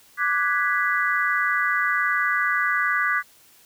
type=chord; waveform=sine; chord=G# half-diminished seventh; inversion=second; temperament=equal; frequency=1174.7 / 1480 / 1661.2 / 1975.5 Hz; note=D6 / F#6 / G#6 / B6; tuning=0 / 0 / 0 / 0 cents; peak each=-25 dBFS; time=0.17-3.23 s; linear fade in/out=50 ms; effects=white hiss -54 dBFS RMS until 3.65 s